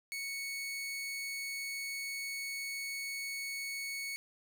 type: tone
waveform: sawtooth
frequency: 2217 Hz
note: C#7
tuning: in tune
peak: -34 dBFS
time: 0.12-4.16 s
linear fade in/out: 0 ms
effects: none